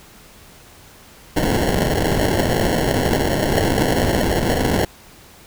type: noise with sample-and-hold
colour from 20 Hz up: blue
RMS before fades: -18 dBFS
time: 1.36-4.85 s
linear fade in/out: 5 ms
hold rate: 1225 Hz
effects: pink hiss -45 dBFS RMS until 5.46 s